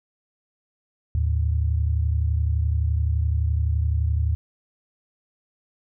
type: tone pair together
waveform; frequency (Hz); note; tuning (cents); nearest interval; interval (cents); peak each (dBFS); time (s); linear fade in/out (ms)
sine; 76.3 / 108.03; D#2 / A2; -33 / -31; tritone; 602; -20 / -25; 1.15-4.35; 0
effects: none